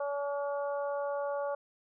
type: harmonic tone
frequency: 284.4 Hz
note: C#4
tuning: 45 cents sharp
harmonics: 2 / 3 / 4 / 5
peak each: -32 / -40 / -42 / -46 dBFS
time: 0-1.55 s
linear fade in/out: 5 ms
effects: none